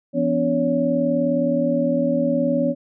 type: tone cluster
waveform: sine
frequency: 170.3 / 248.6 / 288.1 / 563 Hz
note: F3 / B3 / D4 / C#5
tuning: -43 / +12 / -33 / +27 cents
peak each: -27 / -21 / -24 / -21 dBFS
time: 0.13-2.75 s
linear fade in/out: 50 ms
effects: none